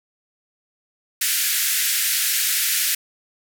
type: band-pass noise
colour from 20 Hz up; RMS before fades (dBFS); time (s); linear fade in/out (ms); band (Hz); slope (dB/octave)
white; -21; 1.21-2.95; 5; 1500 to 16000; 48
effects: none